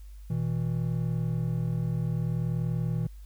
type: tone pair together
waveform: triangle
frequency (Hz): 121.14 / 161.7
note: B2 / E3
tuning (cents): -33 / -33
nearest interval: perfect fourth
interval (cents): 500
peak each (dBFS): -27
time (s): 0.3-3.07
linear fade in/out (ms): 5
effects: added 50 Hz sine -42 dBFS peak until 3.25 s + white hiss -64 dBFS RMS until 3.25 s